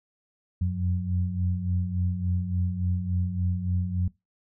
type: tone cluster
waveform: sine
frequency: 87.9 / 91.4 / 180.8 Hz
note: F2 / F#2 / F#3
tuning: +12 / -21 / -40 cents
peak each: -31 / -26 / -30 dBFS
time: 0.61-4.08 s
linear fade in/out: 5 ms
effects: noise-tail reverb RT60 0.2 s tail -21 dB re dry